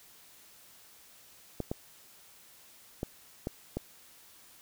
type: clicks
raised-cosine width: 2 ms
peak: -19 dBFS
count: 5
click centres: 1.603 / 1.715 / 3.031 / 3.471 / 3.77 s
effects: white hiss -57 dBFS RMS until 4.61 s